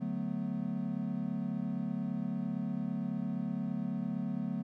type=chord; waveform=triangle; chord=B minor seventh; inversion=first; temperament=equal with one note detuned; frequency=146.83 / 185 / 220 / 248.8 Hz; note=D3 / F#3 / A3 / B3; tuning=0 / 0 / 0 / +13 cents; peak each=-40 / -35 / -35 / -37 dBFS; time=0-4.63 s; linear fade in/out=20 ms; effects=none